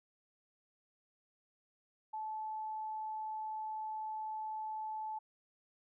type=tone; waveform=sine; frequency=868 Hz; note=A5; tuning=24 cents flat; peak=-38 dBFS; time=2.13-5.19 s; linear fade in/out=10 ms; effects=none